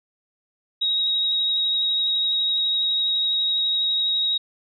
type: tone with vibrato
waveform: sine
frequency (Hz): 3795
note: A#7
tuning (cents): +30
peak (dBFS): -19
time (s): 0.81-4.38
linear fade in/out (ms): 10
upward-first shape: triangle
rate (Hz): 12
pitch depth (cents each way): 14
effects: none